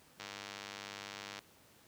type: click train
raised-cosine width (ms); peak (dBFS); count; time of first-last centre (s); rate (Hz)
0.2; -26; 120; 0.2-1.39; 100
effects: pink hiss -63 dBFS RMS until 1.87 s + high-pass 100 Hz 12 dB/octave